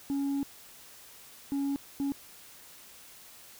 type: tone bursts at uneven times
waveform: sine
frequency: 278.8 Hz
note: C#4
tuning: 10 cents sharp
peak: -25 dBFS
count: 3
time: 0.1-0.43 / 1.52-1.76 / 2-2.12 s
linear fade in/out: 0 ms
effects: tanh soft clip ceiling -27 dBFS + white hiss -52 dBFS RMS until 3.59 s